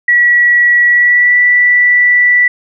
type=tone with pitch glide; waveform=sine; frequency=1933 to 1964.5 Hz; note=B6 to B6; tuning=-38 to -10 cents; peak=-5 dBFS; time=0.08-2.48 s; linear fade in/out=5 ms; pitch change=+28 cents; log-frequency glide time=0.88-1.37 s; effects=none